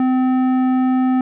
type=tone with tanh clipping; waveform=sine; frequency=257 Hz; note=C4; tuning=31 cents flat; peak=-15 dBFS; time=0-1.21 s; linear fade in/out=2 ms; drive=12 dB; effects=none